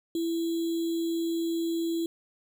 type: tone with sample-and-hold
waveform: sine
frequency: 332.7 Hz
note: E4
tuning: 16 cents sharp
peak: -26 dBFS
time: 0.15-2.06 s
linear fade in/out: 2 ms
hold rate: 3675 Hz
effects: none